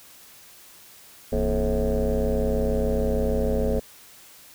sine tone with frequency modulation, 233.1 Hz, A#3, in tune, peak -19 dBFS, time 1.32-3.8 s, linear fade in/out 10 ms, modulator 99.9 Hz, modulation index 3.6, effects tanh soft clip ceiling -16 dBFS + white hiss -49 dBFS RMS until 4.54 s

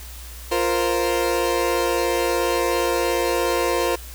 30% pulse chord, F suspended fourth, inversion none, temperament equal, 349.2 / 466.2 / 523.3 Hz, F4 / Bb4 / C5, 0 / 0 / 0 cents, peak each -21 dBFS, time 0.51-3.96 s, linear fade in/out 10 ms, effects added 60 Hz sine -36 dBFS peak until 4.14 s + white hiss -41 dBFS RMS until 4.14 s

